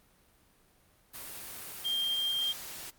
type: tone in noise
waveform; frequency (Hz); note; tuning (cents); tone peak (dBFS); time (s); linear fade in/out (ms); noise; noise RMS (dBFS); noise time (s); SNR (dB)
sine; 3191; G7; +30; -28; 1.84-2.53; 20; white; -43; 1.13-2.91; +12
effects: pink hiss -65 dBFS RMS until 2.98 s + Opus 32 kbps